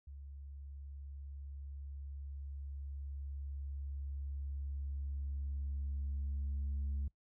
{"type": "tone with level ramp", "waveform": "sine", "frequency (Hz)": 69.8, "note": "C#2", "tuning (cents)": 13, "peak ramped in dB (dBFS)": [-47, -32], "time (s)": [0.07, 7.08], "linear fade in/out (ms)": 5, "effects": ["noise-tail reverb RT60 0.1 s tail -23 dB re dry", "tanh soft clip ceiling -33 dBFS"]}